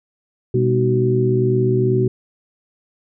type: harmonic tone with a mistuned harmonic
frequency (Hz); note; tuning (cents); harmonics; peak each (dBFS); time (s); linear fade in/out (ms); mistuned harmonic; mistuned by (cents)
62.4; B1; +19; 2 / 3 / 4 / 5 / 6; -17 / -25 / -26 / -28 / -17; 0.54-2.08; 5; 3; +130
effects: none